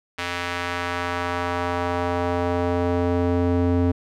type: tone with band-pass filter sweep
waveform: square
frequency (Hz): 87.7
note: F2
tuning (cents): +8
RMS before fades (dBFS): -23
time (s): 0.18-3.92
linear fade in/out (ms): 10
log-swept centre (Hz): 2300 to 280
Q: 0.96
effects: none